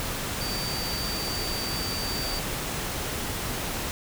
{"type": "tone in noise", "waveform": "sine", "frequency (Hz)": 4628, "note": "D8", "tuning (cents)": -26, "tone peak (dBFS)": -32, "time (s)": [0.41, 2.39], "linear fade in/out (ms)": 0, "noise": "pink", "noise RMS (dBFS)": -31, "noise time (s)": [0, 3.91], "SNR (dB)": -4, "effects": []}